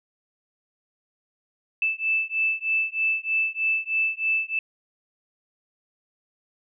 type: beating tone pair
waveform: sine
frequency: 2634 / 2637.2 Hz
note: E7 / E7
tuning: -2 / 0 cents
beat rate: 3.2 Hz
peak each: -25 dBFS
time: 1.82-4.59 s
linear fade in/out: 2 ms
effects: none